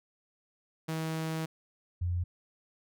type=tone pair in turn; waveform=sawtooth / sine; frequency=160.2 / 88.06 Hz; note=E3 / F2; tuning=-49 / +15 cents; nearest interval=minor seventh; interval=1036 cents; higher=first; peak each=-28 dBFS; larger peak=neither; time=0.88-1.46 / 2.01-2.24 s; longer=first; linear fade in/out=10 ms; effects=none